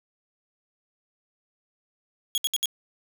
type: tone bursts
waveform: sawtooth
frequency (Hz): 3322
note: G#7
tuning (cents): 0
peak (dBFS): -19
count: 4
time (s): 2.35-2.657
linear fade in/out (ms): 0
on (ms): 28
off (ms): 65
effects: none